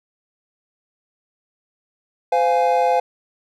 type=chord; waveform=triangle; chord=F minor; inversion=second; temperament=equal with one note detuned; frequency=512.5 / 698.5 / 830.6 Hz; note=C5 / F5 / Ab5; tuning=-36 / 0 / 0 cents; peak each=-17 dBFS; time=2.32-3 s; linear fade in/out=5 ms; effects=none